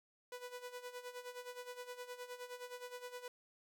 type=tone with tremolo; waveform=sawtooth; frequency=493.9 Hz; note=B4; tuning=in tune; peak=-40 dBFS; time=0.32-3.28 s; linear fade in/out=2 ms; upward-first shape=sine; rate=9.6 Hz; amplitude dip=75%; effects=none